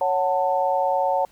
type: chord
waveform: sine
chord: F# minor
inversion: second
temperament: equal with one note detuned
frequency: 554.4 / 740 / 890.2 Hz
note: C#5 / F#5 / A5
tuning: 0 / 0 / +20 cents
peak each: -23 dBFS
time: 0.01-1.25 s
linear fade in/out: 2 ms
effects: pink hiss -57 dBFS RMS until 1.31 s